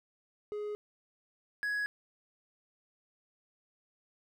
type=tone pair in turn; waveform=triangle; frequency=417.9 / 1671.6 Hz; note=G#4 / G#6; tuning=+11 / +11 cents; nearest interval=2 octaves; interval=2400 cents; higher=second; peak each=-33 / -29 dBFS; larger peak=second; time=0.52-0.75 / 1.63-1.86 s; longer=neither; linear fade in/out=0 ms; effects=none